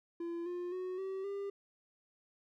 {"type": "tone with pitch steps", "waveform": "triangle", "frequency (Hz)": [340, 353.8, 368.2, 383.2, 398.8], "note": ["F4", "F4", "F#4", "G4", "G4"], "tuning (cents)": [-46, 23, -8, -39, 30], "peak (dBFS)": -35, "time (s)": [0.2, 1.5], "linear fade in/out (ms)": 5, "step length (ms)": 260, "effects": []}